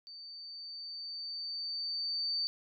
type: tone with level ramp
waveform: sine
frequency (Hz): 4582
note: D8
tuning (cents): -44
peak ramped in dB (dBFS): -46 to -30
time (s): 0.07-2.47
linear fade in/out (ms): 0
effects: none